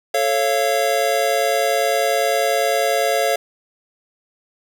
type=chord; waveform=square; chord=A augmented; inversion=none; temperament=just; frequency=440 / 550 / 687.5 Hz; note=A4 / C#5 / E#5; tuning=0 / -14 / -27 cents; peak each=-24 / -21 / -20 dBFS; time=0.14-3.36 s; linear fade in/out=5 ms; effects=none